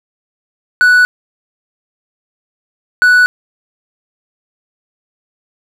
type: tone pair in turn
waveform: triangle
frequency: 1480 / 1480 Hz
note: F#6 / F#6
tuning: 0 / 0 cents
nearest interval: unison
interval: 0 cents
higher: neither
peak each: -3 dBFS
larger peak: neither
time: 0.81-1.05 / 3.02-3.26 s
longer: neither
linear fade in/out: 0 ms
effects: none